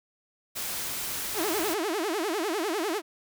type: noise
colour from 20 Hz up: white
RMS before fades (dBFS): -33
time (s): 0.55-1.75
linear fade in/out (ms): 20
type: tone with vibrato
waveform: sawtooth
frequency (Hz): 370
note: F#4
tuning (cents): 0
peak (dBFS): -23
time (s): 1.34-3.02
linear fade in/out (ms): 50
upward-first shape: sine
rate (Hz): 10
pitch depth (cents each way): 290
effects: none